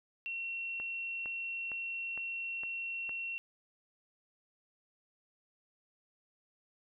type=tone; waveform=sine; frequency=2724 Hz; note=F7; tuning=44 cents flat; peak=-36 dBFS; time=0.26-3.38 s; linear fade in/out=0 ms
type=click train; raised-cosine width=0.5 ms; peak=-33 dBFS; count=6; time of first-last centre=0.8-3.094 s; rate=2.18 Hz
effects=none